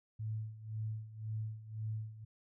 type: tone with tremolo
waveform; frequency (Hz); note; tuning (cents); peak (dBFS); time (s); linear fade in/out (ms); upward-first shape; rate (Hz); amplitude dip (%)
sine; 109.2; A2; -13; -35; 0.19-2.25; 10; sine; 1.9; 80
effects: none